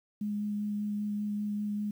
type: tone with vibrato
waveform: sine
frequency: 207.7 Hz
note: G#3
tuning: in tune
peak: -30 dBFS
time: 0.21-1.91 s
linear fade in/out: 5 ms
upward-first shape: sine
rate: 5.1 Hz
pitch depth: 11 cents each way
effects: 10-bit